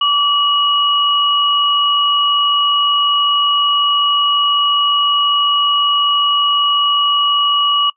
sine tone pair together, 1154.4 / 2909 Hz, D6 / F#7, -30 / -30 cents, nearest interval octave + major third, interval 1600 cents, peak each -14 dBFS, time 0.01-7.9 s, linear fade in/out 5 ms, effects noise-tail reverb RT60 0.1 s tail -23 dB re dry

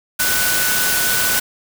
sine tone in noise, 1491 Hz, F#6, 13 cents sharp, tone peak -21 dBFS, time 0.19-1.4 s, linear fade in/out 10 ms, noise white, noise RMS -18 dBFS, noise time 0.19-1.4 s, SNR -6 dB, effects none

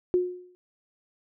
sine tone with exponential decay, 360.4 Hz, F#4, 45 cents flat, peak -17 dBFS, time 0.14-0.55 s, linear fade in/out 0 ms, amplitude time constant 89 ms, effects none

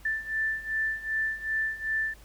sine beating tone pair, 1765 / 1767.6 Hz, A6 / A6, +5 / +7 cents, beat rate 2.6 Hz, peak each -32 / -29 dBFS, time 0.05-2.14 s, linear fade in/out 5 ms, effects added 50 Hz sine -50 dBFS peak until 2.24 s + pink hiss -56 dBFS RMS until 2.24 s

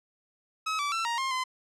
sawtooth tone with pitch steps, 1281 / 1156 / 1340 / 937 / 1063 / 1028 Hz, E6 / D6 / E6 / A#5 / C6 / C6, -50 / -28 / +28 / +9 / +27 / -31 cents, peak -24 dBFS, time 0.66-1.44 s, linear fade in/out 10 ms, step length 130 ms, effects low-pass 7000 Hz 12 dB/octave

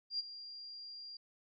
sine tone with ADSR envelope, 4778 Hz, D8, 29 cents sharp, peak -32 dBFS, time 0.1-1.17 s, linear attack 92 ms, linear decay 22 ms, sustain -14 dB, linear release 4 ms, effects none

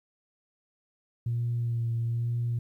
sine tone with vibrato, 117.4 Hz, A#2, 13 cents sharp, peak -25 dBFS, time 1.26-2.59 s, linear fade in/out 5 ms, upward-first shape sine, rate 1.1 Hz, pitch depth 23 cents each way, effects tanh soft clip ceiling -22 dBFS + 11-bit

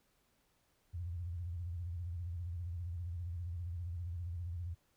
sine tone with vibrato, 86.4 Hz, F2, 18 cents flat, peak -38 dBFS, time 0.93-4.75 s, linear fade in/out 20 ms, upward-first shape square, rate 15 Hz, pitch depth 87 cents each way, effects pink hiss -75 dBFS RMS until 4.96 s

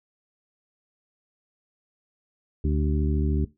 harmonic tone with a mistuned harmonic, 73.8 Hz, D2, 9 cents sharp, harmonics 1 / 2 / 3 / 4 / 5, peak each -23 / -28 / -31 / -31 / -34 dBFS, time 2.64-3.45 s, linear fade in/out 5 ms, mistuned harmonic 5, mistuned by +65 cents, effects noise-tail reverb RT60 0.2 s tail -17 dB re dry

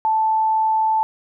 sine tone, 878 Hz, A5, 4 cents flat, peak -15 dBFS, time 0.05-1.03 s, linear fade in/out 0 ms, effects none

